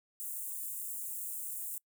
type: high-pass noise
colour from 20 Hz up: white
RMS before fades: -40 dBFS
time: 0.2-1.78 s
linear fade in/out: 0 ms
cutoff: 7600 Hz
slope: 48 dB/octave
effects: noise-tail reverb RT60 0.1 s tail -26 dB re dry